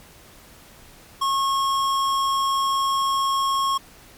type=tone with hard clipping; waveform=sine; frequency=1089 Hz; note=C#6; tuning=31 cents flat; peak=-21 dBFS; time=1.21-3.78 s; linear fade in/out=10 ms; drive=15 dB; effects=pink hiss -48 dBFS RMS until 4.17 s + MP3 96 kbps